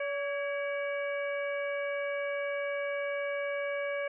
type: harmonic tone with a mistuned harmonic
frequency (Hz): 569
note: C#5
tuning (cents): +45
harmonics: 1 / 2 / 3 / 4 / 5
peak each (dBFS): -32 / -44 / -40 / -39 / -52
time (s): 0-4.08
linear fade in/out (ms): 5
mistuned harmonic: 3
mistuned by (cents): -55
effects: none